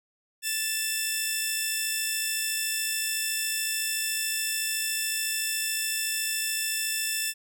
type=tone pair together; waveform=10% pulse; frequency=1757.4 / 2663 Hz; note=A6 / E7; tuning=-3 / +17 cents; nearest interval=perfect fifth; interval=720 cents; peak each=-22 / -20 dBFS; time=0.42-7.34 s; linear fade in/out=50 ms; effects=none